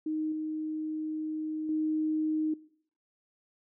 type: tone with level steps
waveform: sine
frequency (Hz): 311.1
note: D#4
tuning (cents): 0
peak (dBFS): -29 / -32 / -27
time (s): 0.06-2.54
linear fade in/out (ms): 5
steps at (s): 0.32 / 1.69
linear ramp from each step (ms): 2
effects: noise-tail reverb RT60 0.6 s tail -20 dB re dry